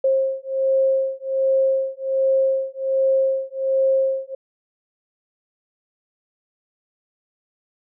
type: beating tone pair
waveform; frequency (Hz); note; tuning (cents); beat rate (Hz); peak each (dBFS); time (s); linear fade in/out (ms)
sine; 533 / 534.3; C5 / C5; +32 / +36; 1.3; -20; 0.04-4.35; 5
effects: none